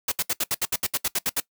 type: noise bursts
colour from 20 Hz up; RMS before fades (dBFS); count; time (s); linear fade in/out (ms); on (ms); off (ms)
white; -24; 13; 0.08-1.402; 5; 38; 69
effects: noise-tail reverb RT60 0.1 s tail -20 dB re dry